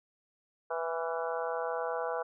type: harmonic tone with a mistuned harmonic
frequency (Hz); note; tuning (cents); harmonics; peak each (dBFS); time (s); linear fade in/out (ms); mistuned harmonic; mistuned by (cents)
164.81; E3; 0; 3 / 4 / 5 / 6 / 7 / 8 / 9; -35 / -37 / -39 / -41 / -42 / -43 / -44; 0.7-2.23; 10; 8; +48
effects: none